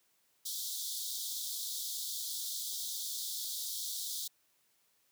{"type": "high-pass noise", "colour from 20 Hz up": "pink", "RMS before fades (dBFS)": -39, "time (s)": [0.45, 4.28], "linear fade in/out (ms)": 10, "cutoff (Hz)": 3400, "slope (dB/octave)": 96, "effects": ["white hiss -73 dBFS RMS until 5.11 s", "high-pass 80 Hz 12 dB/octave"]}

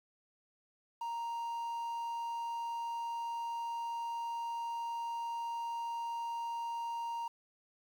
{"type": "tone with quantisation", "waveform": "triangle", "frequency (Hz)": 932.3, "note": "A#5", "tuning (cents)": 0, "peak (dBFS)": -34, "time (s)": [1.01, 7.28], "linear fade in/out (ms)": 5, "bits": 10, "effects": []}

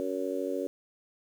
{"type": "harmonic tone", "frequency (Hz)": 93.5, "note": "F#2", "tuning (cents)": 19, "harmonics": [3, 4, 5, 6], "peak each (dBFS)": [-35, -35, -35, -35], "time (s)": [0, 0.67], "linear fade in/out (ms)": 0, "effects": ["9-bit"]}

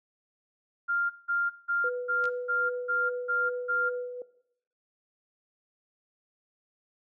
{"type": "tone bursts", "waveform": "sine", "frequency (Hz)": 1396.9, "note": "F6", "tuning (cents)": 0, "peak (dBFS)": -25, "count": 8, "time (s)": [0.88, 3.9], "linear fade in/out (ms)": 20, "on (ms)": 220, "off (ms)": 180}
{"type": "tone with tremolo", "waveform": "sine", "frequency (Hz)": 493.9, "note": "B4", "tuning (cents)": 0, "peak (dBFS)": -29, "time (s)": [1.84, 4.22], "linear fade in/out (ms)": 2, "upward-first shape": "sine", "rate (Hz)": 2.5, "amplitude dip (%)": 50}
{"type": "clicks", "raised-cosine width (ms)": 0.2, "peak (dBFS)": -27, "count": 2, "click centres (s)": [2.241, 2.255]}
{"effects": ["noise-tail reverb RT60 0.7 s tail -18 dB re dry"]}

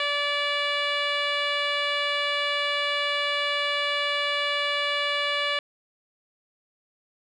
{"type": "tone with low-pass filter", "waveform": "10% pulse", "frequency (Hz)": 578, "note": "D5", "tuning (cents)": -28, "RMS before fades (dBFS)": -26, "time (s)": [0, 5.59], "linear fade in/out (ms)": 2, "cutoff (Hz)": 3500, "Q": 1.7, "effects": []}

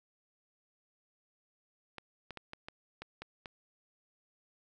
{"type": "clicks", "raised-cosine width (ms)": 0.3, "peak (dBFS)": -27, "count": 8, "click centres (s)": [1.983, 2.307, 2.373, 2.534, 2.685, 3.02, 3.22, 3.458], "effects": []}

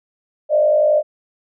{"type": "tone with frequency modulation", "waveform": "sine", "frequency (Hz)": 605, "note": "D#5", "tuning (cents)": -49, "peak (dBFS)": -11, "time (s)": [0.49, 1.03], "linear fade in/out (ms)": 50, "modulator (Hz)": 51.2, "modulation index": 0.69, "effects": []}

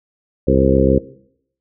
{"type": "harmonic tone with a mistuned harmonic", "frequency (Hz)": 67.1, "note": "C2", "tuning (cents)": 44, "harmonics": [1, 2, 3, 4, 5, 6, 7, 8], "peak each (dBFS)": [-19, -19, -19, -19, -19, -19, -19, -19], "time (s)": [0.47, 0.99], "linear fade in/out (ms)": 10, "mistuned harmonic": 8, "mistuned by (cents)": -31, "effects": ["noise-tail reverb RT60 0.7 s tail -19 dB re dry"]}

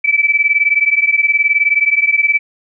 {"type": "beating tone pair", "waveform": "sine", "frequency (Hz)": [2300, 2319], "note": ["D7", "D7"], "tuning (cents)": [-37, -22], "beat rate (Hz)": 19, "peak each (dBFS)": -13, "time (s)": [0.04, 2.39], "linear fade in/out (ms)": 10, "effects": []}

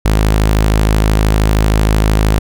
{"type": "tone", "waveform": "sawtooth", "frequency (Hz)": 53, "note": "G#1", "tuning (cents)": 36, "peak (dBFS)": -5, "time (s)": [0.05, 2.39], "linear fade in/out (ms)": 5, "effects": []}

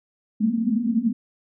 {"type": "band-pass noise", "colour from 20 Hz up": "pink", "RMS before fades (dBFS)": -22, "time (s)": [0.4, 1.13], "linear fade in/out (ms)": 10, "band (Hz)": [210, 240], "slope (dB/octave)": 96, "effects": []}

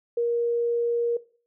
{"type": "tone", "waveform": "sine", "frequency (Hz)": 471.7, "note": "A#4", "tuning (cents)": 20, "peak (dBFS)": -21, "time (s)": [0.17, 1.17], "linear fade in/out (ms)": 5, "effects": ["noise-tail reverb RT60 0.4 s tail -18 dB re dry"]}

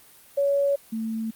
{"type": "tone pair in turn", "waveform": "sine", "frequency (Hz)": [562, 223], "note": ["C#5", "A3"], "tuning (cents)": [24, 23], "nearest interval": "octave + major third", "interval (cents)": 1601, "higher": "first", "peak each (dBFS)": [-19, -26], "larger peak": "first", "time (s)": [[0.37, 0.76], [0.92, 1.31]], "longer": "neither", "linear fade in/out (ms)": 10, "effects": ["white hiss -52 dBFS RMS until 1.35 s", "Opus 32 kbps"]}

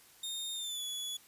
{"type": "tone with pitch glide", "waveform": "sawtooth", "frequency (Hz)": [3671, 3405], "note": ["A#7", "G#7"], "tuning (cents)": [-27, 42], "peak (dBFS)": -34, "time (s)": [0.23, 1.17], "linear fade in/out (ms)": 5, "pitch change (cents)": -131, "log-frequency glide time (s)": [0.54, 0.84], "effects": ["white hiss -60 dBFS RMS until 1.27 s", "resampled to 32000 Hz"]}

